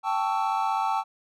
triangle chord, A dominant seventh, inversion third, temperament equal with one note detuned, 784 / 880 / 1119 / 1318.5 Hz, G5 / A5 / C#6 / E6, 0 / 0 / +16 / 0 cents, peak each -26 / -25 / -30 / -30 dBFS, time 0.03-1.04 s, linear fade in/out 50 ms, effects none

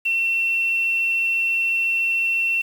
sine tone with quantisation, 2707 Hz, E7, 45 cents sharp, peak -18 dBFS, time 0.05-2.62 s, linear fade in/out 10 ms, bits 7, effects none

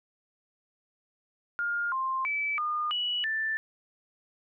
sine tone with pitch steps, 1413 / 1053 / 2306 / 1217 / 2939 / 1768 Hz, F6 / C6 / D7 / D#6 / F#7 / A6, +20 / +11 / -32 / -39 / -12 / +8 cents, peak -27 dBFS, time 1.59-3.57 s, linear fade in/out 0 ms, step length 330 ms, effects none

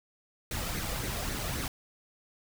pink noise with flanger, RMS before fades -34 dBFS, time 0.51-1.68 s, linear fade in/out 2 ms, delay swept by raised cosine 0.48 to 1.68 ms, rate 3.7 Hz, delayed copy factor +0.5, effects none

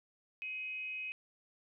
sine tone with frequency modulation, 2525 Hz, D#7, 25 cents sharp, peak -38 dBFS, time 0.42-1.12 s, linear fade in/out 0 ms, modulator 396 Hz, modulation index 0.24, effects none

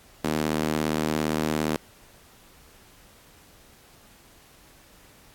sawtooth tone with high-pass filter, 77.4 Hz, D#2, 9 cents flat, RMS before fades -26 dBFS, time 0.24-1.76 s, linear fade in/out 0 ms, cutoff 240 Hz, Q 1.3, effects pink hiss -54 dBFS RMS until 5.34 s + AAC 64 kbps

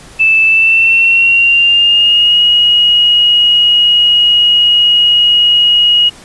sine tone with pitch glide, 2636 to 2891 Hz, E7 to F#7, -1 to -41 cents, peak -5 dBFS, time 0.19-6.1 s, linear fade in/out 20 ms, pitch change +160 cents, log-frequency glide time 0.45-2.41 s, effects pink hiss -36 dBFS RMS until 6.24 s + resampled to 24000 Hz

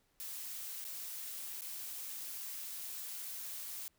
blue noise with dropouts, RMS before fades -44 dBFS, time 0.2-3.88 s, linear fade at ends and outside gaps 0 ms, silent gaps 0.842-0.85 / 1.609-1.619 s, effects pink hiss -75 dBFS RMS until 3.98 s

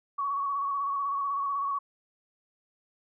sine tone with vibrato, 1119 Hz, C#6, 16 cents sharp, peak -27 dBFS, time 0.18-1.79 s, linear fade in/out 10 ms, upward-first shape square, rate 16 Hz, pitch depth 28 cents each way, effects none

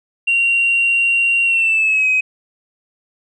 sine tone with pitch glide, 2757 to 2528 Hz, F7 to D#7, -23 to +27 cents, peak -11 dBFS, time 0.27-2.21 s, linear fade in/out 10 ms, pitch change -150 cents, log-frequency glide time 1.44-2.08 s, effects tanh soft clip ceiling -8 dBFS

